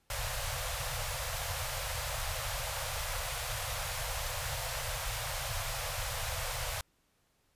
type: band-stop noise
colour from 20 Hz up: pink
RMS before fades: -36 dBFS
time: 0.1-6.81 s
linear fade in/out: 2 ms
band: 140 to 490 Hz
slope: 96 dB/octave
effects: pink hiss -73 dBFS RMS until 7.55 s + resampled to 32000 Hz